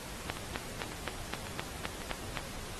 two click trains, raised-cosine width 0.3 ms, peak -24 / -16 dBFS, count 4 / 9, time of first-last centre 0.37-2.018 / 0.3-2.373 s, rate 1.82 / 3.86 Hz, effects pink hiss -44 dBFS RMS until 2.79 s + AAC 32 kbps

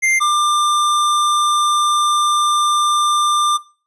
square tone pair in turn, 2097 / 1193 Hz, C7 / D6, +3 / +27 cents, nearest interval minor seventh, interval 976 cents, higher first, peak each -13 dBFS, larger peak neither, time 0.02-0.2 / 0.2-3.58 s, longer second, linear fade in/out 20 ms, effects noise-tail reverb RT60 0.4 s tail -21 dB re dry + resampled to 24000 Hz

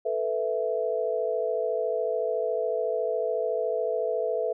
sine chord, A suspended second, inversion none, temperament equal, 440 / 493.9 / 659.3 Hz, A4 / B4 / E5, 0 / 0 / 0 cents, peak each -29 dBFS, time 0.05-4.53 s, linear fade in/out 10 ms, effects none

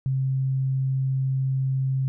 sine tone, 133 Hz, C3, 29 cents sharp, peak -21 dBFS, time 0.06-2.08 s, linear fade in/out 0 ms, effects none

